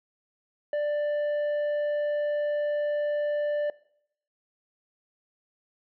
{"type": "tone with tanh clipping", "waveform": "sine", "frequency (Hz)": 590, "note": "D5", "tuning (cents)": 8, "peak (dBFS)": -26, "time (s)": [0.73, 3.7], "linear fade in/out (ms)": 2, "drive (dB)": 6, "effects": ["noise-tail reverb RT60 0.7 s tail -21 dB re dry"]}